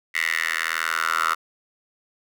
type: tone with high-pass filter sweep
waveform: 10% pulse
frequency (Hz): 81.4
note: E2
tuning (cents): -21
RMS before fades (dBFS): -24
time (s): 0.14-1.35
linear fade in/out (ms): 20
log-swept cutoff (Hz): 2000 to 1300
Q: 6.3
effects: none